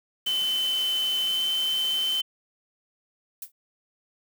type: high-pass noise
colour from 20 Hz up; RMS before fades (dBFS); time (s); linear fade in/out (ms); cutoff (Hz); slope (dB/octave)
white; -38; 0.26-2.21; 5; 140; 96
type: tone with pitch glide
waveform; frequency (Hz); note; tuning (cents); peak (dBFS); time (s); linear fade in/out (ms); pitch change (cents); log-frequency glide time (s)
sine; 3050 to 3071; G7 to G7; -48 to -36; -23; 0.26-2.22; 10; +12; 1.21-1.45
type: noise with exponential decay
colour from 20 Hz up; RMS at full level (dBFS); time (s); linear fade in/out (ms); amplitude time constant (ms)
violet; -30; 3.42-3.52; 5; 20
effects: none